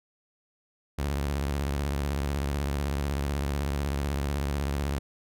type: tone with vibrato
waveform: sawtooth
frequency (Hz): 70.5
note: C#2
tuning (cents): +30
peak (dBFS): -23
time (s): 0.98-4.99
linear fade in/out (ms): 10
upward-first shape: sine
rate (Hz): 16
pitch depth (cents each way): 140
effects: none